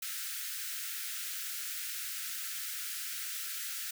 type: high-pass noise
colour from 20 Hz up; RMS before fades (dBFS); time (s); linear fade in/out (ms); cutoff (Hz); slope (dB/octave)
white; -39; 0.02-3.91; 5; 1300; 96
effects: none